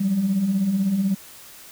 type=beating tone pair; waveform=sine; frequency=180 / 196 Hz; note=F#3 / G3; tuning=-47 / 0 cents; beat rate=16 Hz; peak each=-27 / -18 dBFS; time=0-1.15 s; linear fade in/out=10 ms; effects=tanh soft clip ceiling -13 dBFS + white hiss -44 dBFS RMS until 1.71 s